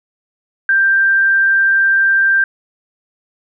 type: tone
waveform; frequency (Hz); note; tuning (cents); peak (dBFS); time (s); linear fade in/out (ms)
sine; 1578; G6; +11; -9; 0.69-2.44; 2
effects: none